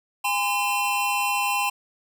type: tone cluster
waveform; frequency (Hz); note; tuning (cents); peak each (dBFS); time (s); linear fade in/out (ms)
square; 815 / 1021 / 2698; G#5 / C6 / E7; -33 / -43 / +40; -27; 0.24-1.7; 10
effects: none